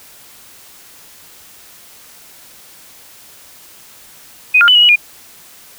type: tone with pitch steps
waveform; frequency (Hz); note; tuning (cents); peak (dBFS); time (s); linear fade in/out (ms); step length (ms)
sine; 2497 / 1406 / 2993 / 2900 / 2922 / 2426; D#7 / F6 / F#7 / F#7 / F#7 / D#7; +6 / +11 / +19 / -35 / -22 / -44; -5; 4.54-4.96; 10; 70
effects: white hiss -41 dBFS RMS until 5.78 s